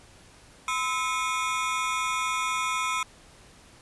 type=ring-modulated tone; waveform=25% pulse; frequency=1162 Hz; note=D6; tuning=19 cents flat; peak=-19 dBFS; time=0.68-3.03 s; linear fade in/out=2 ms; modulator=138 Hz; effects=pink hiss -53 dBFS RMS until 3.81 s + resampled to 24000 Hz